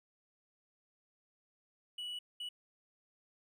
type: tone bursts at uneven times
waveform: triangle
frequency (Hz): 2942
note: F#7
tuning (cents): -11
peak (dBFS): -38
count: 2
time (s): 1.98-2.19 / 2.4-2.49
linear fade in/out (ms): 5
effects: none